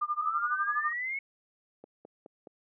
sine tone with tremolo, 1204 Hz, D6, 43 cents sharp, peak -25 dBFS, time 0.01-0.93 s, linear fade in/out 10 ms, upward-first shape sine, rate 12 Hz, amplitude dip 95%
sine exponential sweep, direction up, 1239 to 2214 Hz, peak -31 dBFS, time 0.21-1.19 s, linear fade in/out 5 ms
click train, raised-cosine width 2 ms, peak -29 dBFS, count 4, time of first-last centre 1.84-2.472 s, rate 4.75 Hz
effects high-pass 400 Hz 12 dB/octave

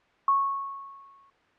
sine tone with exponential decay, 1102 Hz, C#6, 11 cents flat, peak -17 dBFS, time 0.28-1.3 s, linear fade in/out 2 ms, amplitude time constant 220 ms, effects white hiss -62 dBFS RMS until 1.58 s + low-pass 2000 Hz 12 dB/octave

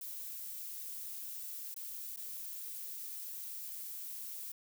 violet noise with dropouts, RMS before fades -44 dBFS, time 0.01-4.52 s, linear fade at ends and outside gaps 5 ms, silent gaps 1.743-1.763 / 2.163-2.171 s, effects none

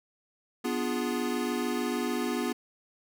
square chord, B diminished seventh, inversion none, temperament equal, 246.9 / 293.7 / 349.2 / 415.3 Hz, B3 / D4 / F4 / Ab4, 0 / 0 / 0 / 0 cents, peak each -32 / -37 / -35 / -36 dBFS, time 0.64-2.53 s, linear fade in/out 10 ms, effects none

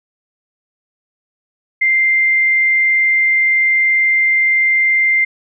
sine tone, 2093 Hz, C7, in tune, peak -10 dBFS, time 1.81-5.25 s, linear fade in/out 10 ms, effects none

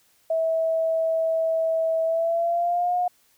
sine tone with pitch glide, 650 to 717.1 Hz, E5 to F5, -24 to +46 cents, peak -20 dBFS, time 0.3-3.08 s, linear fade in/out 5 ms, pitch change +170 cents, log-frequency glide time 2.04-2.96 s, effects white hiss -62 dBFS RMS until 3.37 s

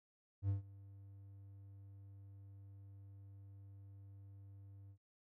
triangle tone with ADSR envelope, 98.7 Hz, G2, 12 cents sharp, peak -30 dBFS, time 0.42-4.98 s, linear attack 69 ms, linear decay 130 ms, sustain -22 dB, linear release 75 ms, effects none

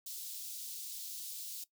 white high-pass noise, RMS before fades -44 dBFS, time 0.06-1.64 s, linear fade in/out 5 ms, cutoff 3600 Hz, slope 24 dB/octave, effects noise-tail reverb RT60 0.1 s tail -18 dB re dry

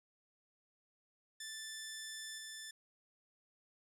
10% pulse tone with level steps, 1760 Hz, A6, in tune, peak -35 / -37 dBFS, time 1.4-2.71 s, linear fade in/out 5 ms, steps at 2.38 s, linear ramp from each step 2 ms, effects low-pass 11000 Hz 12 dB/octave

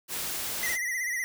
white noise, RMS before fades -33 dBFS, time 0.08-0.78 s, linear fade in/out 50 ms
square tone with vibrato, 1975.5 Hz, B6, in tune, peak -29 dBFS, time 0.63-1.24 s, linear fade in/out 0 ms, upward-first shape sine, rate 16 Hz, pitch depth 81 cents each way
effects none

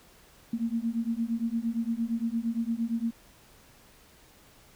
sine beating tone pair, 225.9 / 234.6 Hz, A3 / A#3, +46 / +11 cents, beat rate 8.7 Hz, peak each -30 dBFS, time 0.53-3.11 s, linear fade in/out 5 ms, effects pink hiss -57 dBFS RMS until 4.75 s

